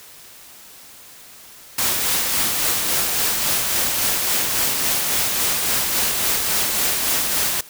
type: noise with tremolo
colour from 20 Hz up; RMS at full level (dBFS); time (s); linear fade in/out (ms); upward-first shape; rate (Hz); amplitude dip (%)
white; -19; 1.78-7.61; 5; sine; 3.6; 30
effects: white hiss -43 dBFS RMS until 7.69 s